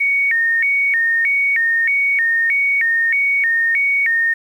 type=tone with vibrato; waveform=sine; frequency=2025 Hz; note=B6; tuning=43 cents sharp; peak=-13 dBFS; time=0-4.34 s; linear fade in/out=10 ms; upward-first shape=square; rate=1.6 Hz; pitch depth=170 cents each way; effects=8-bit